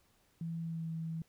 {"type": "tone with pitch glide", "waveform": "sine", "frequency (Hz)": [165.6, 162.57], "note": ["E3", "E3"], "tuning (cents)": [8, -24], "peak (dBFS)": -36, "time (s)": [0.41, 1.22], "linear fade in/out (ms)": 2, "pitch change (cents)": -32, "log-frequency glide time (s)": [0.6, 0.9], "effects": ["pink hiss -71 dBFS RMS until 1.28 s"]}